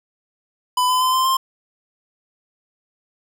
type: tone with pitch steps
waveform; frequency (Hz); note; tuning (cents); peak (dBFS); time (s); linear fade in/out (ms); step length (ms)
square; 1000 / 1012.8 / 1025.7 / 1038.9 / 1052.1; B5 / B5 / C6 / C6 / C6; +21 / +43 / -35 / -13 / +9; -16; 0.77-1.37; 5; 120
effects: none